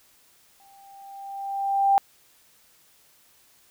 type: tone with exponential growth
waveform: sine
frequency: 790 Hz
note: G5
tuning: 13 cents sharp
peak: -14 dBFS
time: 0.6-1.98 s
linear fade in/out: 0 ms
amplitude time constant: 300 ms
effects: white hiss -59 dBFS RMS until 3.7 s